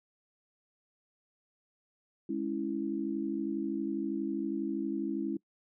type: chord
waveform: sine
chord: C# minor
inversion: second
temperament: equal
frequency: 207.7 / 277.2 / 329.6 Hz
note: G#3 / C#4 / E4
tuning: 0 / 0 / 0 cents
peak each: -37 / -35 / -34 dBFS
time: 2.29-5.37 s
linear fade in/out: 5 ms
effects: noise-tail reverb RT60 0.1 s tail -23 dB re dry